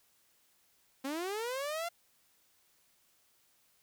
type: linear sweep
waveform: sawtooth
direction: up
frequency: 259.8 to 698.5 Hz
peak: -31 dBFS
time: 1.04-1.89 s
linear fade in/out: 10 ms
effects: white hiss -70 dBFS RMS until 3.82 s